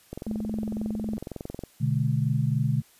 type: click train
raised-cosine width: 2 ms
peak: -21 dBFS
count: 34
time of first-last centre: 0.13-1.637 s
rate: 21.9 Hz
type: tone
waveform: sine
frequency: 215.5 Hz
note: A3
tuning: 36 cents flat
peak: -28 dBFS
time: 0.27-1.17 s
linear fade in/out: 0 ms
type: chord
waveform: sine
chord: G# diminished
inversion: first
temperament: equal with one note detuned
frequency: 123.47 / 146.83 / 210.8 Hz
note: B2 / D3 / G#3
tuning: 0 / 0 / +26 cents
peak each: -25 / -25 / -31 dBFS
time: 1.8-2.82 s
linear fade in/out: 20 ms
effects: white hiss -58 dBFS RMS until 2.99 s + resampled to 32000 Hz